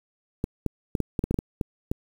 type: clicks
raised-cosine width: 3 ms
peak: -12 dBFS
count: 11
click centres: 0.441 / 0.663 / 0.952 / 1.003 / 1.192 / 1.24 / 1.31 / 1.343 / 1.389 / 1.612 / 1.915 s
effects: 7-bit